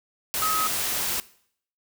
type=tone in noise; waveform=sine; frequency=1272 Hz; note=D#6; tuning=38 cents sharp; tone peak=-23 dBFS; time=0.42-0.67 s; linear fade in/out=0 ms; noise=white; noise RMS=-27 dBFS; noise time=0.34-1.2 s; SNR=+1 dB; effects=noise-tail reverb RT60 0.6 s tail -19 dB re dry